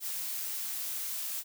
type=noise; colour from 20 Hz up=blue; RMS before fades=-36 dBFS; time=0-1.44 s; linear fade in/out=50 ms; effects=none